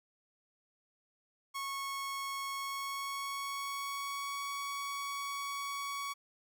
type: tone with pitch glide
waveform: sawtooth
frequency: 1100 to 1122.5 Hz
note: C#6 to C#6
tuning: -14 to +21 cents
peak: -33 dBFS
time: 1.54-6.14 s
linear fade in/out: 20 ms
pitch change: +35 cents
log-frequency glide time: 2.55-4.46 s
effects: none